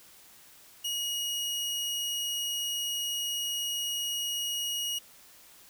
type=tone; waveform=sawtooth; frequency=2888 Hz; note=F#7; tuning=43 cents flat; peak=-27 dBFS; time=0.84-4.99 s; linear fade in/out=10 ms; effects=white hiss -55 dBFS RMS until 5.69 s